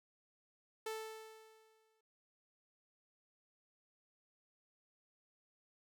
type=tone with exponential decay; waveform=sawtooth; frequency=440 Hz; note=A4; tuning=in tune; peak=-35 dBFS; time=0.86-2.01 s; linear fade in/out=5 ms; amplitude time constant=250 ms; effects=none